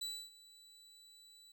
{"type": "tone with ADSR envelope", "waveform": "35% pulse", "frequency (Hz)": 3959, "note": "B7", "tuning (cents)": 3, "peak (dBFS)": -36, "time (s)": [0.01, 1.52], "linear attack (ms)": 8, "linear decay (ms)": 280, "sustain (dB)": -20, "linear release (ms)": 5, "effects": []}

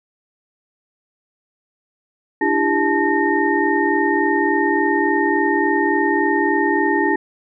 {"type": "tone cluster", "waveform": "sine", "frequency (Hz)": [295.1, 335.1, 398.6, 871, 1839], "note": ["D4", "E4", "G4", "A5", "A#6"], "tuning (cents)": [8, 29, 29, -18, -24], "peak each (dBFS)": -21, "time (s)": [2.41, 7.16], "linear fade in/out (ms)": 5, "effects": []}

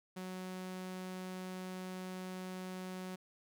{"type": "tone", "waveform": "sawtooth", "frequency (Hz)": 185, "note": "F#3", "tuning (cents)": 0, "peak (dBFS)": -38, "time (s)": [0.16, 3.16], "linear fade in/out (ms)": 10, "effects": []}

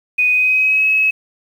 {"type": "tone with pitch glide", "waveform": "sine", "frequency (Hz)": [2489, 2569], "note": ["D#7", "E7"], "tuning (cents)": [0, -45], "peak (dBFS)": -11, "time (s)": [0.18, 1.11], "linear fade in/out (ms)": 10, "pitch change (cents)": 55, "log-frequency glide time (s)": [0.29, 0.87], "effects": ["7-bit"]}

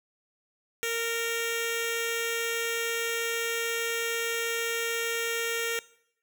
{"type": "tone with notch filter", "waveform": "10% pulse", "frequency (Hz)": 462.4, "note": "A#4", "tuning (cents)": -14, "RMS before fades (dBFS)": -30, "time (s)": [0.83, 5.79], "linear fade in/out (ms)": 0, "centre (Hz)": 980, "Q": 0.9, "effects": ["noise-tail reverb RT60 0.7 s tail -20 dB re dry"]}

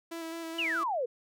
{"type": "tone with vibrato", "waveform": "sawtooth", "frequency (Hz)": 329.6, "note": "E4", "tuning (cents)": 0, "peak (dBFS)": -33, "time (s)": [0.11, 0.84], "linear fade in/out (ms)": 10, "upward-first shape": "square", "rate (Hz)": 4.7, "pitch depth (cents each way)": 17}
{"type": "exponential sweep", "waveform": "sine", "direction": "down", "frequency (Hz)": [3064, 456], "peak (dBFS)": -28, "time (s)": [0.58, 1.06], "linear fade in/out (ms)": 10}
{"effects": []}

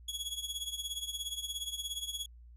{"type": "tone with tremolo", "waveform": "sawtooth", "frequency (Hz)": 3350, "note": "G#7", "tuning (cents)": 14, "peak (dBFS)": -30, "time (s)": [0.08, 2.26], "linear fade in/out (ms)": 5, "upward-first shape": "triangle", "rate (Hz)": 17, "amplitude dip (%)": 85, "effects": ["added 59 Hz sine -51 dBFS peak until 2.56 s", "resampled to 32000 Hz"]}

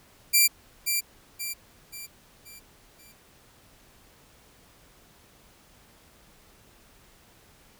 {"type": "tone with echo", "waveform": "5% pulse", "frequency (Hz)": 2356, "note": "D7", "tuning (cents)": 5, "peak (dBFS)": -7, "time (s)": [0.33, 0.48], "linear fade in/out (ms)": 20, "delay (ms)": 530, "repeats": 5, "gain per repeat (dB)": -7, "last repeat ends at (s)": 3.13, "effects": ["pink hiss -57 dBFS RMS until 7.79 s"]}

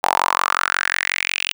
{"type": "tone with high-pass filter sweep", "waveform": "sawtooth", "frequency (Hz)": 45.52, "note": "F#1", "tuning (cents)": -28, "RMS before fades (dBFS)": -20, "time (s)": [0.03, 1.53], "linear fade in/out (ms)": 0, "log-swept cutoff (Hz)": [810, 2900], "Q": 5, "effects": []}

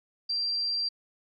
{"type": "tone", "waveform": "sine", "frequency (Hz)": 4721, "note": "D8", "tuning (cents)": 8, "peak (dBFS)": -26, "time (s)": [0.29, 0.89], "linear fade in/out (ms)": 10, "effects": ["MP3 48 kbps"]}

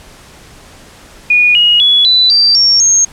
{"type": "tone with pitch steps", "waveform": "sine", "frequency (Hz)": [2453, 2884, 3390, 3985, 4684, 5507, 6474], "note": ["D#7", "F#7", "G#7", "B7", "D8", "F8", "G#8"], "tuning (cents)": [-25, -45, 35, 15, -5, -25, -45], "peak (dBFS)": -5, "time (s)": [1.3, 3.05], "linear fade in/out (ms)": 5, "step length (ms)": 250, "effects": ["pink hiss -38 dBFS RMS until 3.12 s", "low-pass 10000 Hz 12 dB/octave"]}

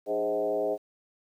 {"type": "tone with frequency modulation", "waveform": "sine", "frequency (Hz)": 523.3, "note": "C5", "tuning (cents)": 0, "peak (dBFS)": -25, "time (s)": [0.06, 0.78], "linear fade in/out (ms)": 50, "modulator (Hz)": 111, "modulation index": 1.5, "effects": ["10-bit"]}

